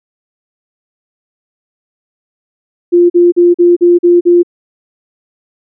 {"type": "tone bursts", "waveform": "sine", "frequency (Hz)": 349.2, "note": "F4", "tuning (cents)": 0, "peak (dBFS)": -3, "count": 7, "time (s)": [2.92, 4.432], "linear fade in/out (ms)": 20, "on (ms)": 180, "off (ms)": 42, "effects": []}